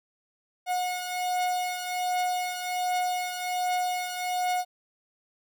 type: beating tone pair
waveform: 45% pulse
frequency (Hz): 725 / 726.3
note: F#5 / F#5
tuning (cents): -35 / -32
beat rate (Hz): 1.3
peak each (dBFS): -28 / -33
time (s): 0.66-4.65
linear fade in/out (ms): 50
effects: none